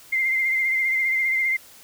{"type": "tone with vibrato", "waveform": "sine", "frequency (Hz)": 2093, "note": "C7", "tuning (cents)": 0, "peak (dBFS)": -19, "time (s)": [0.12, 1.57], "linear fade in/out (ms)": 10, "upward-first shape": "sine", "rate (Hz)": 15, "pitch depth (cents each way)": 33, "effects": ["white hiss -48 dBFS RMS until 1.83 s"]}